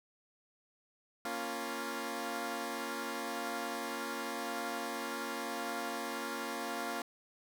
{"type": "chord", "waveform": "10% pulse", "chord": "Bb minor", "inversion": "none", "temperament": "equal", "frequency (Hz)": [233.1, 277.2, 349.2], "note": ["Bb3", "Db4", "F4"], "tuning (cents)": [0, 0, 0], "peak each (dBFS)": -33, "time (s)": [1.25, 7.02], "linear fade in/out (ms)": 2, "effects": []}